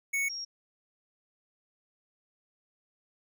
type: tone pair in turn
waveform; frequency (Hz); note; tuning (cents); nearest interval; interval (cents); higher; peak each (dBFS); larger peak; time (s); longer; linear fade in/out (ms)
square / sine; 2217 / 5586; C#7 / F8; 0 / -1; octave + major third; 1599; second; -28 / -35; first; 0.13-0.29 / 0.29-0.45; neither; 10
effects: none